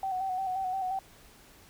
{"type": "tone with vibrato", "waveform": "sine", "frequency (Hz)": 755, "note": "F#5", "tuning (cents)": 35, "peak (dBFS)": -29, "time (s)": [0.03, 0.99], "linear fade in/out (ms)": 2, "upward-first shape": "square", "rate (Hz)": 5.7, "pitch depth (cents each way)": 37, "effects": ["pink hiss -56 dBFS RMS until 1.69 s"]}